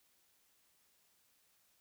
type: silence
effects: white hiss -73 dBFS RMS until 1.8 s